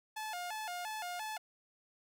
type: tone with vibrato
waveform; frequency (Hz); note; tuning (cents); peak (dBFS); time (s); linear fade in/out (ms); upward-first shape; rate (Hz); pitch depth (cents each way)
sawtooth; 784; G5; 0; -35; 0.16-1.38; 10; square; 2.9; 170
effects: none